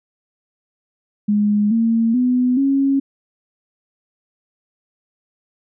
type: tone with pitch steps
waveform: sine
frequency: 207.7 / 227.8 / 249.9 / 274.1 Hz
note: G#3 / A#3 / B3 / C#4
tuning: 0 / -40 / +21 / -19 cents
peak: -13 dBFS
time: 1.28-3 s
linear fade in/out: 10 ms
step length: 430 ms
effects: none